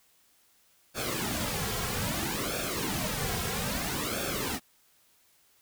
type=noise with flanger; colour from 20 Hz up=pink; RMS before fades=-32 dBFS; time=0.94-4.6 s; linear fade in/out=50 ms; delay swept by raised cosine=1 to 3.4 ms; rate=0.61 Hz; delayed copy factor=-0.75; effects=white hiss -65 dBFS RMS until 5.61 s